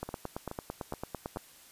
two click trains, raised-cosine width 1 ms, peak -24 / -21 dBFS, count 4 / 13, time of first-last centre 0.09-1.361 / 0.03-1.371 s, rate 2.36 / 8.95 Hz, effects white hiss -56 dBFS RMS until 1.71 s + resampled to 32000 Hz

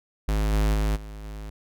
square tone with level steps, 52.4 Hz, G#1, 16 cents sharp, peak -22 / -20 / -22 / -37 / -35 dBFS, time 0.28-1.5 s, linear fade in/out 5 ms, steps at 0.52 / 0.73 / 0.95 / 1.23 s, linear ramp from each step 20 ms, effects none

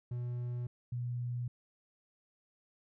triangle / sine tone pair in turn, 121.9 / 121.9 Hz, B2 / B2, -22 / -22 cents, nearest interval unison, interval 0 cents, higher neither, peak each -33 / -34 dBFS, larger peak first, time 0.11-0.67 / 0.92-1.48 s, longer neither, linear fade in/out 5 ms, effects none

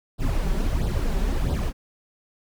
brown noise with flanger, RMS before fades -23 dBFS, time 0.18-1.73 s, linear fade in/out 50 ms, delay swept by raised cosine 0.22 to 5.32 ms, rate 1.5 Hz, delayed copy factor +0.75, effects none

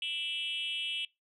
sine tone with frequency modulation, 2960 Hz, F#7, in tune, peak -31 dBFS, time 0.02-1.05 s, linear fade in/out 2 ms, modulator 304 Hz, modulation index 1.2, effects noise-tail reverb RT60 0.2 s tail -23 dB re dry + tanh soft clip ceiling -29 dBFS

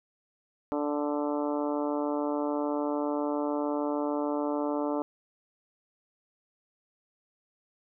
harmonic tone, 146.83 Hz, D3, in tune, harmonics 2 / 3 / 4 / 5 / 6 / 7 / 8 / 9, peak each -30 / -35 / -33 / -41 / -37 / -42 / -43 / -46 dBFS, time 0.72-5.02 s, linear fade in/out 0 ms, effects none

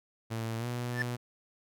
sawtooth tone with pitch glide, 113.4 to 121.54 Hz, A#2 to B2, -47 to -27 cents, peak -29 dBFS, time 0.3-1.17 s, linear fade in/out 20 ms, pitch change +120 cents, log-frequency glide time 0.58-0.66 s
triangle tone with exponential growth, 1760 Hz, A6, in tune, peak -23 dBFS, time 0.89-1.02 s, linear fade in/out 1 ms, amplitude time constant 27 ms
effects none

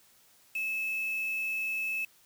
sine tone with quantisation, 2607 Hz, E7, 20 cents flat, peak -30 dBFS, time 0.55-2.05 s, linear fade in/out 5 ms, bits 7, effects white hiss -62 dBFS RMS until 2.25 s

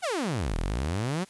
sawtooth exponential two-way sweep, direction down then up, 786 to 37.02 to 198.4 Hz, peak -23 dBFS, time 0.02-1.25 s, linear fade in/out 20 ms, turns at 0.57 s, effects white hiss -55 dBFS RMS until 1.29 s + resampled to 24000 Hz

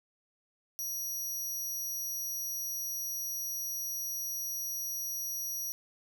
20% pulse tone, 5780 Hz, F#8, 41 cents flat, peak -29 dBFS, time 0.79-5.72 s, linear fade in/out 0 ms, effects 10-bit

